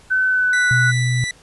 sine tone with pitch glide, 1518 to 1475.6 Hz, F#6 to F#6, +44 to -5 cents, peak -14 dBFS, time 0.1-0.92 s, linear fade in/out 20 ms, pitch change -49 cents, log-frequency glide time 0.27-0.71 s
sawtooth tone with tremolo, 1972 Hz, B6, 3 cents flat, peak -18 dBFS, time 0.53-1.31 s, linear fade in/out 2 ms, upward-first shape triangle, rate 2.9 Hz, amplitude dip 25%
sine tone, 123.47 Hz, B2, in tune, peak -16 dBFS, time 0.71-1.24 s, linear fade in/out 0 ms
effects pink hiss -49 dBFS RMS until 1.42 s + resampled to 24000 Hz

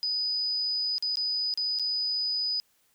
sine tone with dropouts, 4978 Hz, D#8, in tune, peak -26 dBFS, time 0.03-2.6 s, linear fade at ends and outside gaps 0 ms, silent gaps 0.982-1.025 / 1.156-1.171 / 1.539-1.575 / 1.788-1.796 s, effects white hiss -68 dBFS RMS until 2.94 s

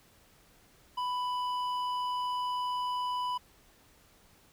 sine tone with hard clipping, 993 Hz, B5, 9 cents sharp, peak -32 dBFS, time 0.97-3.38 s, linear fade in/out 10 ms, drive 8 dB, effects pink hiss -62 dBFS RMS until 4.52 s

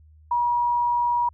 sine tone, 960 Hz, B5, 49 cents flat, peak -19 dBFS, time 0.31-1.29 s, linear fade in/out 5 ms, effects added 77 Hz sine -49 dBFS peak until 1.33 s

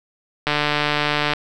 click train, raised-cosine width 0.3 ms, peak -3 dBFS, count 129, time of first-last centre 0.47-1.335 s, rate 148 Hz, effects none

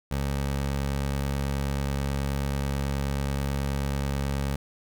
20% pulse tone, 69.3 Hz, C#2, in tune, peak -21 dBFS, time 0.11-4.56 s, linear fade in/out 5 ms, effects none

